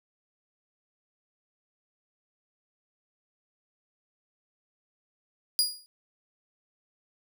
sawtooth tone with exponential decay, 4875 Hz, D#8, 36 cents flat, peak -16 dBFS, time 5.59-5.86 s, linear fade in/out 0 ms, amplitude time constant 58 ms, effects none

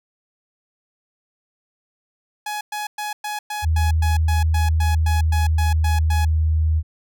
sawtooth tone bursts, 840 Hz, G#5, 19 cents sharp, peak -21 dBFS, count 15, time 2.46-6.25 s, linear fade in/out 5 ms, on 150 ms, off 110 ms
sine tone with pitch glide, 79.7 to 78.92 Hz, D#2 to D#2, +42 to +25 cents, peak -15 dBFS, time 3.62-6.83 s, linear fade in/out 50 ms, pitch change -17 cents, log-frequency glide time 4.54-6.07 s
effects none

